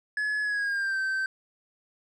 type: tone with pitch glide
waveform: triangle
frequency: 1701 to 1550.8 Hz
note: G#6 to G6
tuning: +41 to -19 cents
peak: -24 dBFS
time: 0.17-1.26 s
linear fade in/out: 2 ms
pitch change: -160 cents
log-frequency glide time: 0.42-0.99 s
effects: resampled to 24000 Hz